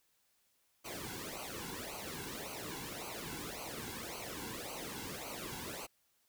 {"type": "noise with flanger", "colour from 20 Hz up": "pink", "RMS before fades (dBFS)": -44, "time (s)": [0.84, 5.87], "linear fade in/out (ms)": 20, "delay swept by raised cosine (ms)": [0.56, 1.66], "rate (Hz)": 1.8, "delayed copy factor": -0.85, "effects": ["white hiss -75 dBFS RMS until 6.28 s"]}